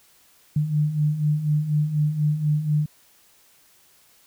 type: beating tone pair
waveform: sine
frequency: 147.6 / 151.7 Hz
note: D3 / D#3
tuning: +9 / -44 cents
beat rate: 4.1 Hz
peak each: -26 / -20 dBFS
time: 0.56-2.86 s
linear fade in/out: 5 ms
effects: white hiss -57 dBFS RMS until 4.26 s